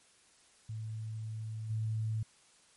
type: tone with level steps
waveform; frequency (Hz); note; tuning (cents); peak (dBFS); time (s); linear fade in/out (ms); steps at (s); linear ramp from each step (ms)
sine; 110; A2; 0; -37 / -31; 0.69-2.23; 5; 1.69; 20
effects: white hiss -64 dBFS RMS until 2.76 s + MP3 48 kbps